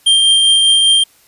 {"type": "tone with tremolo", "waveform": "square", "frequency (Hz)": 3178, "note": "G7", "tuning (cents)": 23, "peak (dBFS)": -7, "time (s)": [0.06, 1.04], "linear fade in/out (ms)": 10, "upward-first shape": "triangle", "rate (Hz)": 5, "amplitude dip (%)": 25, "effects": ["white hiss -50 dBFS RMS until 1.27 s", "resampled to 32000 Hz"]}